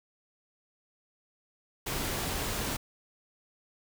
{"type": "noise", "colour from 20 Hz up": "pink", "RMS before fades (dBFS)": -33, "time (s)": [1.86, 2.77], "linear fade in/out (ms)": 10, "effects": []}